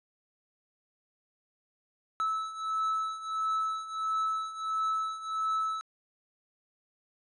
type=beating tone pair; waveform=triangle; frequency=1304 / 1305.5 Hz; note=E6 / E6; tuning=-19 / -17 cents; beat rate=1.5 Hz; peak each=-33 / -29 dBFS; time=2.2-5.81 s; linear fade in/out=0 ms; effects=resampled to 24000 Hz